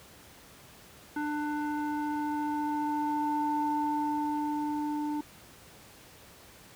square tone with low-pass filter sweep, 297.6 Hz, D4, 23 cents sharp, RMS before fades -31 dBFS, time 1.16-5.21 s, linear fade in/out 5 ms, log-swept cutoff 1300 to 710 Hz, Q 4.5, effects pink hiss -53 dBFS RMS until 6.75 s + high-pass 60 Hz 12 dB/octave

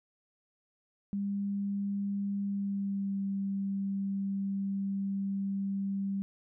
sine tone with pitch glide, 200.1 to 196.55 Hz, G3 to G3, +36 to +5 cents, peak -30 dBFS, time 1.13-6.22 s, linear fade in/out 0 ms, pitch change -31 cents, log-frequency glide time 2.42-3.21 s, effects none

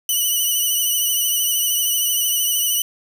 5% pulse tone with vibrato, 2966 Hz, F#7, 4 cents sharp, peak -9 dBFS, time 0.09-2.82 s, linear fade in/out 2 ms, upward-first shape triangle, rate 13 Hz, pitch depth 40 cents each way, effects 7-bit

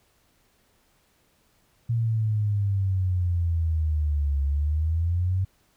sine exponential two-way sweep, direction down then up, 117.5 to 69.3 to 95.6 Hz, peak -21 dBFS, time 1.89-5.45 s, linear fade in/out 10 ms, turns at 4.43 s, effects pink hiss -65 dBFS RMS until 5.76 s

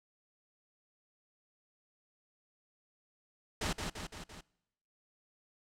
pink noise with echo, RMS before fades -34 dBFS, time 3.61-3.73 s, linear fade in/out 5 ms, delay 170 ms, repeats 4, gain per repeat -4 dB, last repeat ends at 4.41 s, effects noise-tail reverb RT60 0.9 s tail -24 dB re dry + low-pass 8000 Hz 12 dB/octave

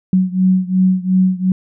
sine beating tone pair, 185 / 187.8 Hz, F#3 / F#3, 0 / +26 cents, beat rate 2.8 Hz, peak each -13 / -15 dBFS, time 0.13-1.52 s, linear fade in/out 2 ms, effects none

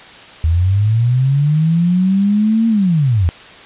sine linear two-way sweep, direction up then down, 77.78 to 229.8 to 77.78 Hz, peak -10 dBFS, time 0.44-3.29 s, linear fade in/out 0 ms, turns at 2.68 s, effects white hiss -37 dBFS RMS until 3.65 s + resampled to 8000 Hz

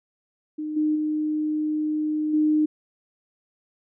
sine tone with level steps, 305.8 Hz, D#4, 30 cents flat, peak -27 / -19 / -22 / -17 dBFS, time 0.58-2.66 s, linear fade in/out 10 ms, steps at 0.76 / 0.95 / 2.33 s, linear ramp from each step 10 ms, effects none

